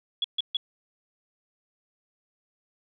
sine tone bursts, 3370 Hz, G#7, 25 cents sharp, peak -23 dBFS, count 3, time 0.22-0.569 s, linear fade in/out 2 ms, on 23 ms, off 140 ms, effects none

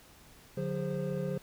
triangle tone cluster, 147.7 / 182.5 / 406 / 523 Hz, D3 / F#3 / G#4 / C5, +10 / -24 / -39 / -1 cents, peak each -34 / -34 / -37 / -36 dBFS, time 0.57-1.38 s, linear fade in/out 5 ms, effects pink hiss -57 dBFS RMS until 1.42 s

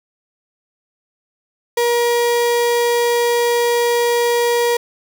35% pulse tone, 475.8 Hz, A#4, 35 cents sharp, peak -12 dBFS, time 1.77-4.77 s, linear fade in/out 5 ms, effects none

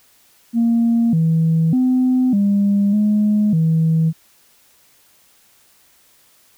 sine tone with pitch steps, 232.3 / 162.3 / 254.9 / 201.2 / 210 / 161.4 Hz, A#3 / E3 / C4 / G3 / G#3 / E3, -6 / -27 / -45 / +45 / +19 / -36 cents, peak -11 dBFS, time 0.53-4.13 s, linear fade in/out 50 ms, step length 600 ms, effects tanh soft clip ceiling -9 dBFS + white hiss -54 dBFS RMS until 6.57 s

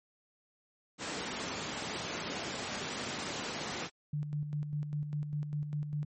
pink high-pass noise, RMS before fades -38 dBFS, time 0.98-3.9 s, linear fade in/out 50 ms, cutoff 160 Hz, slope 12 dB/octave
sine tone with tremolo, 148.3 Hz, D3, 17 cents sharp, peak -31 dBFS, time 4.13-6.05 s, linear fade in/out 5 ms, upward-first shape square, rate 5 Hz, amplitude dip 50%
effects MP3 32 kbps

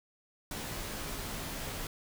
pink noise with comb filter, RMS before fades -39 dBFS, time 0.51-1.87 s, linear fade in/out 2 ms, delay 16 ms, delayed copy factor -0.55, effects none

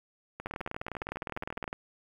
two click trains, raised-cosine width 0.5 ms, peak -24 / -19 dBFS, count 19 / 26, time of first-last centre 0.4-1.641 / 0.46-1.729 s, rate 14.5 / 19.7 Hz, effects 9-bit

